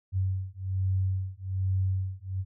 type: beating tone pair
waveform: sine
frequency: 94.1 / 95.3 Hz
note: F#2 / G2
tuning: +30 / -48 cents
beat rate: 1.2 Hz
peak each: -29 dBFS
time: 0.12-2.45 s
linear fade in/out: 50 ms
effects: none